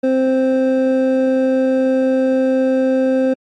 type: tone pair together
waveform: triangle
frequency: 261.6 / 523.2 Hz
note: C4 / C5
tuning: 0 / 0 cents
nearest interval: octave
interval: 1200 cents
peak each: -13 dBFS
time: 0.03-3.34 s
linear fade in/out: 10 ms
effects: MP3 48 kbps